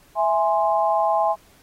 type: chord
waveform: sine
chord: E augmented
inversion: none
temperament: equal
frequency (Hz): 659.3 / 830.6 / 1046.5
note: E5 / G#5 / B#5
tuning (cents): 0 / 0 / 0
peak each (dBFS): -21 / -20 / -24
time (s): 0.15-1.36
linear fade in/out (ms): 50
effects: pink hiss -55 dBFS RMS until 1.62 s + AAC 48 kbps